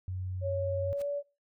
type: tone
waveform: sine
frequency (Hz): 92.5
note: F#2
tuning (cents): 0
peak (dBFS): -33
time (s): 0.08-0.93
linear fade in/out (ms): 0
type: tone with pitch glide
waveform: sine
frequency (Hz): 554.4 to 573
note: C#5 to D5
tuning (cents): 0 to -43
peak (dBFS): -30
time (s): 0.41-1.23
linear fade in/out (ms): 50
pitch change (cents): +57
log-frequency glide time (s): 0.81-1.08
type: noise with exponential growth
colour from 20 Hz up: pink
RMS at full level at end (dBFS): -44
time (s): 0.94-1.02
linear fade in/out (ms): 2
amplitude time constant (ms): 16
effects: noise-tail reverb RT60 0.3 s tail -21 dB re dry